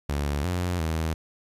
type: tone with pitch steps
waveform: sawtooth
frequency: 72 / 89.3 / 80.2 Hz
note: D2 / F2 / E2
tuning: -34 / +39 / -47 cents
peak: -21 dBFS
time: 0.09-1.14 s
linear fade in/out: 5 ms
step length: 350 ms
effects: resampled to 32000 Hz + 10-bit